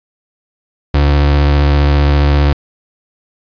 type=tone with vibrato; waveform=35% pulse; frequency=72 Hz; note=D2; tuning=34 cents flat; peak=-6 dBFS; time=0.94-2.53 s; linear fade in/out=5 ms; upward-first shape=sine; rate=15 Hz; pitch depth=21 cents each way; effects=resampled to 11025 Hz + 7-bit